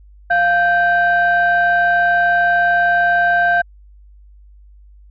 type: tone pair together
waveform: sine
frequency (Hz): 698.5 / 1564.9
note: F5 / G6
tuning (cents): 0 / -3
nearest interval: octave + major second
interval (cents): 1397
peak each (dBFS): -13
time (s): 0.3-3.62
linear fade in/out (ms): 10
effects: tanh soft clip ceiling -6 dBFS + added 50 Hz sine -41 dBFS peak until 5.1 s